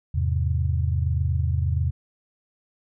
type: chord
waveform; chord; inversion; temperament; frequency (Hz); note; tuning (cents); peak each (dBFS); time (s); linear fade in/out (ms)
sine; E augmented; none; equal; 82.41 / 103.83 / 130.81; E2 / G#2 / B#2; 0 / 0 / 0; -22 / -28 / -26; 0.14-1.91; 10
effects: none